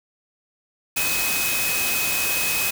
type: tone in noise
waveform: sine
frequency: 2533 Hz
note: D#7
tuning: 30 cents sharp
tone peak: -25 dBFS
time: 0.96-2.71 s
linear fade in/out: 10 ms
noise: white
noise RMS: -24 dBFS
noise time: 0.96-2.71 s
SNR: -4 dB
effects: none

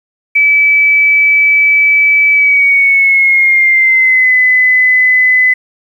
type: tone with pitch glide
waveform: sine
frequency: 2300 to 2014 Hz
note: D7 to B6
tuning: -37 to +33 cents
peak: -5 dBFS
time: 0.35-5.54 s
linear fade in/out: 10 ms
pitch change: -230 cents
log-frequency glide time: 2.32-4.36 s
effects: 7-bit

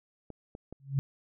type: clicks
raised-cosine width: 2 ms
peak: -29 dBFS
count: 3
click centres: 0.303 / 0.551 / 0.726 s
type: tone with exponential growth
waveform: sine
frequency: 137.4 Hz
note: C#3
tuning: 15 cents flat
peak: -21 dBFS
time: 0.8-0.99 s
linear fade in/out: 0 ms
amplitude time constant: 41 ms
effects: none

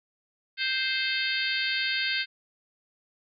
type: harmonic tone with a mistuned harmonic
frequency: 523.3 Hz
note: C5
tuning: in tune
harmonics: 3 / 4 / 5 / 6 / 7 / 8 / 9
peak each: -31 / -32 / -33 / -34 / -34 / -35 / -36 dBFS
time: 0.57-2.26 s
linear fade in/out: 50 ms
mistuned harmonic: 8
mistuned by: +43 cents
effects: none

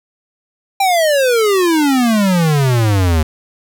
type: exponential sweep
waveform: square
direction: down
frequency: 800 to 76.1 Hz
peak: -11 dBFS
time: 0.8-3.23 s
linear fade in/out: 5 ms
effects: none

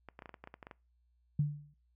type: clicks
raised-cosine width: 0.5 ms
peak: -32 dBFS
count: 12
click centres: 0.087 / 0.191 / 0.222 / 0.258 / 0.293 / 0.342 / 0.44 / 0.474 / 0.541 / 0.628 / 0.669 / 0.712 s
type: tone with exponential decay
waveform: sine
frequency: 146.83 Hz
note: D3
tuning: in tune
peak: -24 dBFS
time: 1.39-1.74 s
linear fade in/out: 5 ms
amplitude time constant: 76 ms
effects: noise-tail reverb RT60 0.3 s tail -23 dB re dry + added 60 Hz sine -69 dBFS peak until 1.95 s

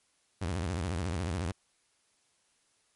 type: tone with vibrato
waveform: sawtooth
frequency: 87.31 Hz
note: F2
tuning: in tune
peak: -27 dBFS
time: 0.41-1.52 s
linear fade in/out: 10 ms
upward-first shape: sine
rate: 14 Hz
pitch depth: 230 cents each way
effects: white hiss -71 dBFS RMS until 2.95 s + MP3 48 kbps

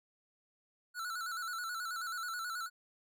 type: tone with vibrato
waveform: square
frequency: 1396.9 Hz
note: F6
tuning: in tune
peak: -38 dBFS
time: 0.94-2.7 s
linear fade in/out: 50 ms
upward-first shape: square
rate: 9.3 Hz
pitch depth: 76 cents each way
effects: none

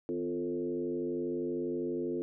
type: tone with frequency modulation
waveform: sine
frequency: 349.2 Hz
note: F4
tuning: in tune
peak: -31 dBFS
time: 0.09-2.22 s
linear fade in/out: 0 ms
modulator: 92.5 Hz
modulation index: 1.2
effects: none

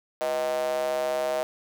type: tone with high-pass filter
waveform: square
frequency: 69.8 Hz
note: C#2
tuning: 13 cents sharp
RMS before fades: -27 dBFS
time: 0.21-1.43 s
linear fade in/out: 0 ms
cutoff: 600 Hz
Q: 6.9
effects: none

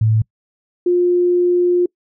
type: tone pair in turn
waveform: sine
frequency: 110 / 354.4 Hz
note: A2 / F4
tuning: 0 / +25 cents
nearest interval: octave + minor sixth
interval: 2025 cents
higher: second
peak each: -11 dBFS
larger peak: neither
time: 0.01-0.22 / 0.86-1.86 s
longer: second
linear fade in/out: 5 ms
effects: noise-tail reverb RT60 0.1 s tail -26 dB re dry

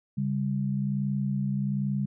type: tone pair together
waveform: sine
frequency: 138.59 / 199.81 Hz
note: C#3 / G3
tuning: 0 / +33 cents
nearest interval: tritone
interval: 633 cents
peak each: -28 dBFS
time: 0.17-2.06 s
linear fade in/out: 10 ms
effects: none

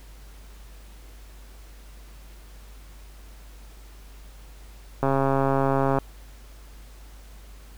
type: click train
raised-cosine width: 1 ms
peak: -9 dBFS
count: 131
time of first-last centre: 5.03-5.986 s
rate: 136 Hz
effects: added 50 Hz sine -43 dBFS peak until 7.77 s + pink hiss -53 dBFS RMS until 7.77 s

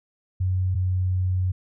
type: tone pair in turn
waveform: sine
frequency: 92.6 / 92.14 Hz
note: F#2 / F#2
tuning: +2 / -7 cents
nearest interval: unison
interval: 9 cents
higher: first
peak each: -20 dBFS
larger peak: neither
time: 0.4-0.75 / 0.75-1.52 s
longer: second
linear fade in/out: 10 ms
effects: none

